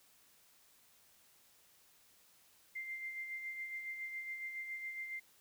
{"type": "tone with tremolo", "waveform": "sine", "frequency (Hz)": 2093, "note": "C7", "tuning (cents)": 0, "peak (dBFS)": -39, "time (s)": [2.75, 5.2], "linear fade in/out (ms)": 10, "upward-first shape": "sine", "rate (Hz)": 7.2, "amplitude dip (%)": 45, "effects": ["white hiss -67 dBFS RMS until 5.4 s"]}